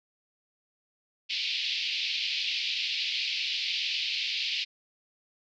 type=band-pass noise; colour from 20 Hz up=pink; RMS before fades=-31 dBFS; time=1.29-4.65 s; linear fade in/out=20 ms; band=2400 to 4800 Hz; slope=48 dB/octave; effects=none